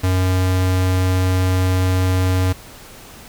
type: tone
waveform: square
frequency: 92.5 Hz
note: F#2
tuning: in tune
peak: -15 dBFS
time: 0.03-2.53 s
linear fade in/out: 10 ms
effects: pink hiss -40 dBFS RMS until 3.28 s